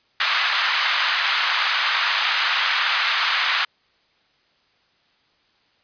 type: band-pass noise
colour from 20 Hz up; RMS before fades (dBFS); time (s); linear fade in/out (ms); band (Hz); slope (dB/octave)
pink; -21; 0.2-3.65; 5; 1100 to 4400; 24
effects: white hiss -62 dBFS RMS until 5.83 s + resampled to 11025 Hz